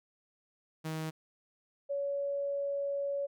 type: tone pair in turn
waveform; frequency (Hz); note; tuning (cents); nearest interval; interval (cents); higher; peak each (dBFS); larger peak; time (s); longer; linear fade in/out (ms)
sawtooth / sine; 158.3 / 562.6; D#3 / C#5; +30 / +26; octave + minor seventh; 2196; second; -31 / -31; neither; 0.84-1.11 / 1.89-3.27; second; 20
effects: none